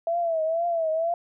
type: tone with vibrato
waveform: sine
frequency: 661 Hz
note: E5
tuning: 5 cents sharp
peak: -22 dBFS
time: 0.07-1.14 s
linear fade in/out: 2 ms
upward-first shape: triangle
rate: 2.1 Hz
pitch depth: 94 cents each way
effects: none